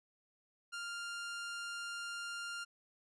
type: tone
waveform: sawtooth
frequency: 1398 Hz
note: F6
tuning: 1 cent sharp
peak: -37 dBFS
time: 0.72-2.65 s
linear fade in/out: 20 ms
effects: resampled to 22050 Hz